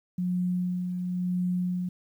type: tone with tremolo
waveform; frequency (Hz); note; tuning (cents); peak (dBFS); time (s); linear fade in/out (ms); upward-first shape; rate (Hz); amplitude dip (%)
sine; 180; F#3; -47; -24; 0.18-1.89; 5; sine; 0.97; 40
effects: 10-bit